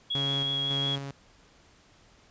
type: tone with vibrato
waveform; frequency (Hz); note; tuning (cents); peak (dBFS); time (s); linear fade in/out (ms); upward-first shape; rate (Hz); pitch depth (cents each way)
sine; 3322; G#7; 0; -27; 0.1-0.96; 10; sine; 5.4; 11
type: tone with tremolo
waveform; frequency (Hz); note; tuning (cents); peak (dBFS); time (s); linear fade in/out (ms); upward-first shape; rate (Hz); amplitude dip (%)
sawtooth; 138.59; C#3; 0; -27; 0.15-1.11; 0; square; 1.8; 40
effects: pink hiss -59 dBFS RMS until 2.3 s + resampled to 16000 Hz